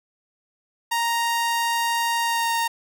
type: tone with pitch glide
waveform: sawtooth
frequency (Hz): 932.3 to 924.8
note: A#5 to A#5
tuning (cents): 0 to -14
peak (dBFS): -17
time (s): 0.91-2.68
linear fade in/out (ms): 10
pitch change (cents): -14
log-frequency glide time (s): 2.22-2.5
effects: none